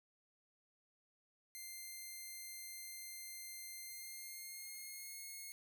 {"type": "tone with pitch glide", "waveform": "5% pulse", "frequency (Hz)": [2093, 2162], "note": ["C7", "C#7"], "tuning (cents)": [0, -44], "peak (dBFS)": -38, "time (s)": [1.55, 5.52], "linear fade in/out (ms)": 0, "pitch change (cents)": 56, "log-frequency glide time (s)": [3.81, 5.21], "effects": []}